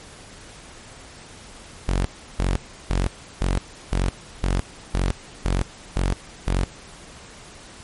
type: tone bursts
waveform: sawtooth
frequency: 45.83 Hz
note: F#1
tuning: 16 cents flat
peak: -15 dBFS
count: 10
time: 1.88-6.64 s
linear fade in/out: 0 ms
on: 170 ms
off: 340 ms
effects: pink hiss -43 dBFS RMS until 7.83 s + MP3 48 kbps